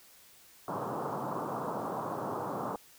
white band-pass noise, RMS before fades -36 dBFS, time 0.68-2.76 s, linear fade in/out 2 ms, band 110 to 1200 Hz, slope 48 dB/octave, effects white hiss -58 dBFS RMS until 2.98 s

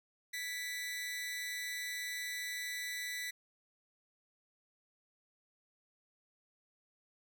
sawtooth tone with amplitude modulation, 1975.5 Hz, B6, in tune, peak -32 dBFS, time 0.33-3.31 s, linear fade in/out 10 ms, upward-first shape sine, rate 294 Hz, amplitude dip 60%, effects none

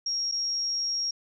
sine tone with dropouts, 5588 Hz, F8, in tune, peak -26 dBFS, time 0.06-1.11 s, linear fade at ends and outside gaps 5 ms, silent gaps 0.315-0.321 s, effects none

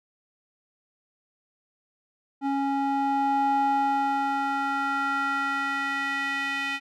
square tone with band-pass filter sweep, 276.2 Hz, C#4, 6 cents flat, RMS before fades -26 dBFS, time 2.41-6.8 s, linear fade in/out 50 ms, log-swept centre 570 to 2300 Hz, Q 2.9, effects none

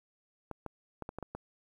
clicks, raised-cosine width 1 ms, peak -25 dBFS, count 7, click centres 0.513 / 0.663 / 1.023 / 1.091 / 1.186 / 1.227 / 1.35 s, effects 10-bit

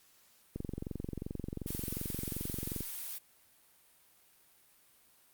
click train, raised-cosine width 3 ms, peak -25 dBFS, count 52, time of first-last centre 0.56-2.807 s, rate 22.7 Hz
blue noise, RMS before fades -41 dBFS, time 1.66-3.19 s, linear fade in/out 20 ms
effects white hiss -65 dBFS RMS until 5.33 s + Opus 48 kbps

